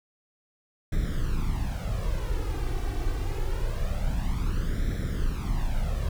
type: noise with flanger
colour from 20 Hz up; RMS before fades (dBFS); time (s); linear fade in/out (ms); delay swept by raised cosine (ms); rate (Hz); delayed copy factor
brown; -27; 0.92-6.09; 5; 0.53 to 2.63; 0.25; +0.75
effects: none